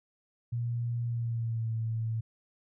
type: tone with pitch glide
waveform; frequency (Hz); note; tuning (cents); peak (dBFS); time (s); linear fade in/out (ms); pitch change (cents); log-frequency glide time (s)
sine; 118.7 to 112.62; A#2 to A2; +32 to +41; -29; 0.52-2.21; 10; -91; 1.05-1.7
effects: none